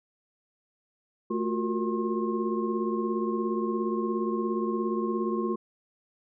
sine tone cluster, 220.2 / 355.6 / 372.7 / 464.7 / 1071 Hz, A3 / F4 / F#4 / A#4 / C6, +2 / +31 / +13 / -5 / +40 cents, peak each -30 / -30 / -34 / -37 / -35 dBFS, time 1.3-5.56 s, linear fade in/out 10 ms, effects none

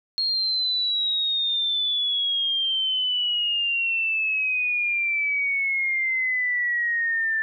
sine exponential sweep, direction down, 4270 to 1768 Hz, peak -21 dBFS, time 0.18-7.42 s, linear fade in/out 0 ms, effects none

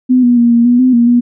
sine tone with pitch steps, 253.3 / 242.7 / 236.8 / 234.8 / 243.1 / 255.6 / 236.4 / 241.5 Hz, B3 / B3 / A#3 / A#3 / B3 / C4 / A#3 / B3, +44 / -30 / +27 / +13 / -27 / -40 / +24 / -39 cents, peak -5 dBFS, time 0.09-1.21 s, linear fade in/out 20 ms, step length 140 ms, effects none

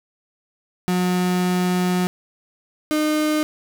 35% pulse tone pair in turn, 180.8 / 305.6 Hz, F#3 / D#4, -40 / -31 cents, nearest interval major sixth, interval 909 cents, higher second, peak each -16 dBFS, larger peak neither, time 0.88-2.07 / 2.91-3.43 s, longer first, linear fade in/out 0 ms, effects none

